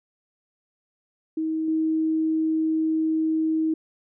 sine tone with level steps, 317.6 Hz, D#4, 36 cents sharp, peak -23 / -20 dBFS, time 1.37-3.74 s, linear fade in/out 5 ms, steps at 1.68 s, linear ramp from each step 2 ms, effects none

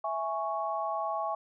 sine chord, C# minor, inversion first, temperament equal, 659.3 / 830.6 / 1108.7 Hz, E5 / G#5 / C#6, 0 / 0 / 0 cents, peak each -34 dBFS, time 0.04-1.35 s, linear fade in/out 5 ms, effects none

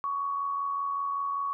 sine tone with amplitude modulation, 1119 Hz, C#6, 16 cents sharp, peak -26 dBFS, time 0.04-1.53 s, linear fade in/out 0 ms, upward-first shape sine, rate 85.2 Hz, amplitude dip 40%, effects none

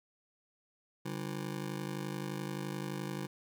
25% pulse ring-modulated tone, 164.6 Hz, E3, 2 cents flat, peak -30 dBFS, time 1.05-3.27 s, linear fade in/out 10 ms, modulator 25.8 Hz, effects none

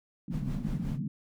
pink band-pass noise, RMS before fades -34 dBFS, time 0.28-1.08 s, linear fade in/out 5 ms, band 130 to 240 Hz, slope 48 dB/octave
brown noise with tremolo, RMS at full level -36 dBFS, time 0.3-1 s, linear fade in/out 50 ms, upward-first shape sine, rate 5.5 Hz, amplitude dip 65%
effects none

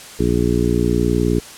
harmonic tone, 59.5 Hz, A#1, 36 cents sharp, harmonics 1 / 2 / 3 / 4 / 5 / 6 / 7, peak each -22 / -22 / -22 / -22 / -22 / -22 / -22 dBFS, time 0.19-1.4 s, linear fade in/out 10 ms, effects white hiss -37 dBFS RMS until 1.57 s + low-pass 10000 Hz 12 dB/octave

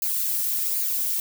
violet noise with flanger, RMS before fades -25 dBFS, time 0.02-1.2 s, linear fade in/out 2 ms, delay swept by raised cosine 0.43 to 2.23 ms, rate 1.3 Hz, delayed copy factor +0.55, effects none

